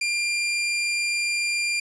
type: tone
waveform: sawtooth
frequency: 2391 Hz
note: D7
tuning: 30 cents sharp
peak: -19 dBFS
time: 0.01-1.8 s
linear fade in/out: 5 ms
effects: resampled to 22050 Hz + 9-bit